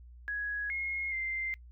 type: tone with pitch steps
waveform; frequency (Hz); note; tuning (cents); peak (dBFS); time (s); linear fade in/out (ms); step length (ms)
sine; 1668 / 2154 / 2088; G#6 / C7 / C7; +7 / +50 / -4; -32; 0.28-1.54; 0; 420
effects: noise-tail reverb RT60 0.1 s tail -24 dB re dry + added 60 Hz sine -49 dBFS peak until 1.71 s